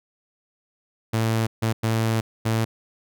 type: tone bursts at uneven times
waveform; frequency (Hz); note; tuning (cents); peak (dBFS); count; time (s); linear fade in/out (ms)
sawtooth; 112.2; A2; +34; -16; 4; 1.13-1.47 / 1.62-1.73 / 1.83-2.21 / 2.45-2.65; 10
effects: none